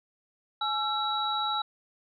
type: tone cluster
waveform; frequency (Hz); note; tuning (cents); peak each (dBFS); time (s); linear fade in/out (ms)
sine; 846 / 1343 / 3890; G#5 / E6 / B7; +32 / +32 / -27; -31; 0.61-1.62; 5
effects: none